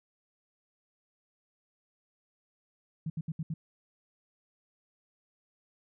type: tone bursts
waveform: sine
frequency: 159.5 Hz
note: D#3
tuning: 43 cents sharp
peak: -31 dBFS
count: 5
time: 3.06-3.54 s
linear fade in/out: 5 ms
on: 40 ms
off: 70 ms
effects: none